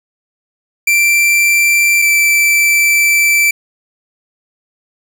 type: tone pair in turn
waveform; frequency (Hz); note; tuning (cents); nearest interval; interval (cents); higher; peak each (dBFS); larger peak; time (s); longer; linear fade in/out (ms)
45% pulse; 2351 / 2331; D7 / D7; +1 / -14; unison; 15; first; -8; neither; 0.87-2.02 / 2.02-3.51; second; 5
effects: none